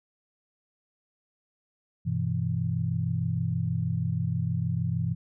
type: chord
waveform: sine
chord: E minor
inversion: first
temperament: equal with one note detuned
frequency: 98 / 124.4 / 164.81 Hz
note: G2 / B2 / E3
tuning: 0 / +13 / 0 cents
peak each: -31 / -29 / -29 dBFS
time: 2.05-5.15 s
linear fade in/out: 20 ms
effects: none